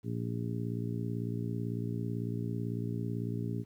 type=harmonic tone; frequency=58 Hz; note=A#1; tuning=8 cents flat; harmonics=2 / 3 / 4 / 5 / 6 / 7; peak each=-35 / -39 / -40 / -42 / -50 / -44 dBFS; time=0.03-3.65 s; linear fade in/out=50 ms; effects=11-bit